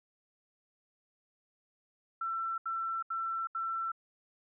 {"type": "tone bursts", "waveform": "sine", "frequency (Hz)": 1342, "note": "E6", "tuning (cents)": 31, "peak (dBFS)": -32, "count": 4, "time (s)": [2.21, 3.918], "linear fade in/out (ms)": 5, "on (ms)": 370, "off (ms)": 76, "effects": []}